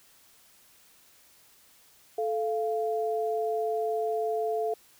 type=tone pair together; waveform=sine; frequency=437.3 / 691.6 Hz; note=A4 / F5; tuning=-11 / -17 cents; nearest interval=minor sixth; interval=794 cents; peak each=-28 / -30 dBFS; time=2.18-4.74 s; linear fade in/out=5 ms; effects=white hiss -59 dBFS RMS until 4.99 s